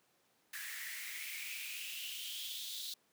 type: noise with high-pass filter sweep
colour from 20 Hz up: white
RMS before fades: -44 dBFS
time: 0.53-2.94 s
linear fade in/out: 5 ms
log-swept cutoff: 1700 to 3900 Hz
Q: 6.2
effects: pink hiss -73 dBFS RMS until 3.12 s + high-pass 200 Hz 12 dB/octave